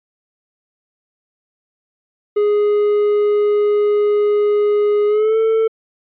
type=tone with pitch glide; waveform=triangle; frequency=415.3 to 445.1 Hz; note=G#4 to A4; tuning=0 to +20 cents; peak=-10 dBFS; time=2.36-5.68 s; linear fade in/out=10 ms; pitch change=+120 cents; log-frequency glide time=5.07-5.37 s; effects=resampled to 8000 Hz